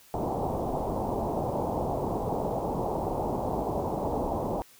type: low-pass noise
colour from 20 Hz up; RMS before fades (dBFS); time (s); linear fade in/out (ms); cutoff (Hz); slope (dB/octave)
white; -30; 0.14-4.62; 0; 910; 48
effects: white hiss -56 dBFS RMS until 4.79 s